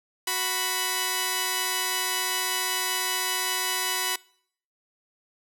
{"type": "tone pair together", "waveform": "5% pulse", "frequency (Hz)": [370, 988.4], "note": ["F#4", "B5"], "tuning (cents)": [0, 1], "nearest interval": "octave + perfect fourth", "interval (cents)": 1701, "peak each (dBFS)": [-19, -14], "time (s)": [0.27, 4.16], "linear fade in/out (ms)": 5, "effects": ["noise-tail reverb RT60 0.6 s tail -23 dB re dry"]}